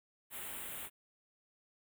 white band-stop noise, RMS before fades -44 dBFS, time 0.3-0.9 s, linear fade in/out 50 ms, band 3500 to 8000 Hz, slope 48 dB/octave, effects none

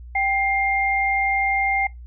sine tone pair together, 784 / 2112 Hz, G5 / C7, 0 / +16 cents, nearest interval octave + perfect fourth, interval 1716 cents, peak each -21 / -21 dBFS, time 0.15-1.87 s, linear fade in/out 5 ms, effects noise-tail reverb RT60 0.2 s tail -22 dB re dry + added 60 Hz sine -36 dBFS peak until 2.06 s

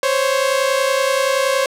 sawtooth tone pair together, 523.3 / 553.9 Hz, C5 / C#5, 0 / -1 cents, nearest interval minor second, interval 99 cents, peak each -14 dBFS, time 0.03-1.66 s, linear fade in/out 2 ms, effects low-pass 12000 Hz 12 dB/octave

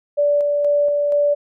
sine tone with tremolo, 581 Hz, D5, 19 cents flat, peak -13 dBFS, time 0.17-1.35 s, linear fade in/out 20 ms, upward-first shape square, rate 2.1 Hz, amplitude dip 25%, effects none

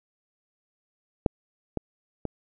clicks, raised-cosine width 2 ms, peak -6 / -14 / -16 dBFS, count 3, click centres 1.262 / 1.773 / 2.253 s, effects none

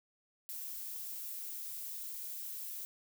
violet noise, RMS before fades -43 dBFS, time 0.49-2.85 s, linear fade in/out 0 ms, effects none

